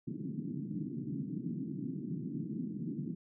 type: band-pass noise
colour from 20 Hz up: pink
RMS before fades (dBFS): -39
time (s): 0.07-3.15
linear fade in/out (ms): 10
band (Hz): 140 to 320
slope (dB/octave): 48
effects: none